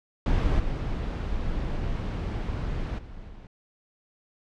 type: noise with level steps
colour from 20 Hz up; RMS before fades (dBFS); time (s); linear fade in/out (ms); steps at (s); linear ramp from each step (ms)
brown; -23 / -29 / -42 / -44; 0.26-3.47; 2; 0.59 / 2.98 / 3.28; 10
effects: low-pass 4000 Hz 12 dB/octave